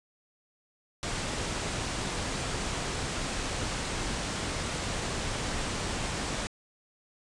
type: low-pass noise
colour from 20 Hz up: pink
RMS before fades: -33 dBFS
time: 1.03-6.47 s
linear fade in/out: 0 ms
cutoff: 9200 Hz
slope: 48 dB/octave
effects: resampled to 24000 Hz